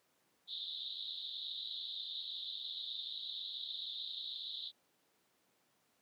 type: band-pass noise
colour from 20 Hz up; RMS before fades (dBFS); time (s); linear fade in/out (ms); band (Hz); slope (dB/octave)
pink; -44; 0.47-4.72; 50; 3500 to 4000; 96
effects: pink hiss -75 dBFS RMS until 6.01 s + high-pass 200 Hz 12 dB/octave